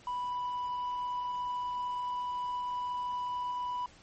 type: tone with hard clipping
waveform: triangle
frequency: 987 Hz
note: B5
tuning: 1 cent flat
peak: -31 dBFS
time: 0.07-3.86 s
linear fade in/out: 2 ms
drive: 1 dB
effects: pink hiss -57 dBFS RMS until 4.02 s + MP3 32 kbps